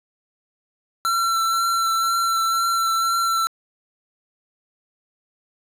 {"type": "tone with vibrato", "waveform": "square", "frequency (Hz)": 1350, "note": "E6", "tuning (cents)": 41, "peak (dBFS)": -19, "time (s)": [1.05, 3.47], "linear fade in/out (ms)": 0, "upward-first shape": "triangle", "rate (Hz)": 2, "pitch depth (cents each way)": 18, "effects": ["resampled to 32000 Hz", "10-bit"]}